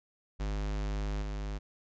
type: tone with level steps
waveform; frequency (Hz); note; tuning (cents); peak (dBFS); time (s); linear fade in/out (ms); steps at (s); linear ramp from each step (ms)
square; 51; G#1; -31; -32 / -35; 0.39-1.59; 20; 1.22; 5
effects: resampled to 16000 Hz

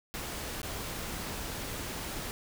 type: noise with dropouts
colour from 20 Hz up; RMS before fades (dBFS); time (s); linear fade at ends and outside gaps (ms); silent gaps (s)
pink; -38; 0.14-2.31; 0; 0.617-0.631
effects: none

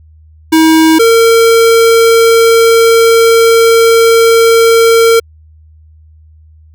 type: tone pair in turn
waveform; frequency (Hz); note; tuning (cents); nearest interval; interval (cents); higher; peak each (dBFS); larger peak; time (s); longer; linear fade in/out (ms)
square; 319.8 / 457.5; D#4 / A#4; +48 / -32; tritone; 620; second; -4; neither; 0.52-0.99 / 0.99-5.2; second; 10
effects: added 78 Hz sine -37 dBFS peak until 6.74 s

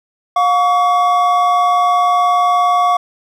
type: tone pair together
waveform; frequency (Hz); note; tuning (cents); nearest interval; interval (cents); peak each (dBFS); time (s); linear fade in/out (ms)
triangle; 713 / 1129.9; F5 / C#6; +36 / +33; minor sixth; 797; -11; 0.36-2.97; 5
effects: none

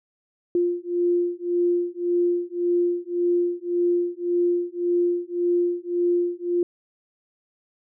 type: beating tone pair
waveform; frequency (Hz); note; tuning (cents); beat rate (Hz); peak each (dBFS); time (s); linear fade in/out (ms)
sine; 349.2 / 351; F4 / F4; 0 / +9; 1.8; -23; 0.55-6.63; 2
effects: none

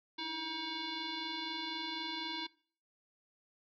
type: tone with frequency modulation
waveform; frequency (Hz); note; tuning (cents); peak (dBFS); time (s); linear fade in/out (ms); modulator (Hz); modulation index
sine; 2217; C#7; 0; -37; 0.18-2.47; 10; 630; 3.3
effects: noise-tail reverb RT60 0.5 s tail -23 dB re dry

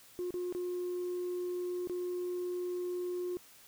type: tone with dropouts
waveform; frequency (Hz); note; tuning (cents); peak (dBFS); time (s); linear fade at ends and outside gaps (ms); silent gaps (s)
sine; 357.7; F4; +41; -32; 0.19-3.37; 0; 0.306-0.341 / 0.525-0.549 / 1.873-1.897
effects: tanh soft clip ceiling -31 dBFS + white hiss -58 dBFS RMS until 3.67 s

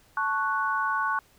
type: chord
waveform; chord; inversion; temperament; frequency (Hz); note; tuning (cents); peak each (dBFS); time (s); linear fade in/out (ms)
sine; F# minor; first; equal; 880 / 1108.7 / 1480; A5 / C#6 / F#6; 0 / 0 / 0; -31 / -27 / -28; 0.17-1.19; 2
effects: pink hiss -60 dBFS RMS until 1.38 s

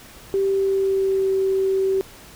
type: tone with pitch glide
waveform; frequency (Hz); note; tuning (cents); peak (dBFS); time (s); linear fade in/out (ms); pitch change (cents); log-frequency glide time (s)
sine; 390.7 to 384.4; G4 to G4; -6 to -34; -17; 0.34-2.01; 0; -28; 0.44-1.32
effects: pink hiss -44 dBFS RMS until 2.35 s

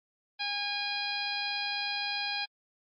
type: harmonic tone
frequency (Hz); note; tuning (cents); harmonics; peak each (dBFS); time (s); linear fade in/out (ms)
817; G#5; -29; 1 / 2 / 3 / 4 / 5 / 6; -38 / -39 / -36 / -39 / -36 / -39; 0.39-2.46; 20
effects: MP3 32 kbps

